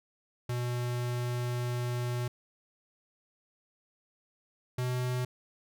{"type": "tone pair in turn", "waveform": "square", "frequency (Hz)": [122.2, 125.42], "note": ["B2", "B2"], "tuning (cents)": [-18, 27], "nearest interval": "unison", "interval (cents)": 45, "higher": "second", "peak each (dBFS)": [-31, -30], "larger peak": "second", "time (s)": [[0.49, 2.28], [4.78, 5.25]], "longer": "first", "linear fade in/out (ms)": 5, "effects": []}